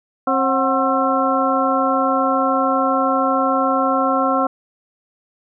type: harmonic tone with a mistuned harmonic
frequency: 267.3 Hz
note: C4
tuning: 37 cents sharp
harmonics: 1 / 2 / 3 / 4 / 5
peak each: -21 / -21 / -21 / -21 / -21 dBFS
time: 0.27-4.47 s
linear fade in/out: 5 ms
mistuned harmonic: 3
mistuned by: -130 cents
effects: none